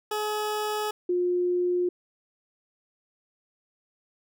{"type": "tone pair in turn", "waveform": ["20% pulse", "sine"], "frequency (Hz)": [424, 356.5], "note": ["G#4", "F4"], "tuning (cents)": [36, 36], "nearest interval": "minor third", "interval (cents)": 300, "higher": "first", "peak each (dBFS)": [-22, -22], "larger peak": "neither", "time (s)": [[0.11, 0.91], [1.09, 1.89]], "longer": "neither", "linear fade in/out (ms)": 5, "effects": []}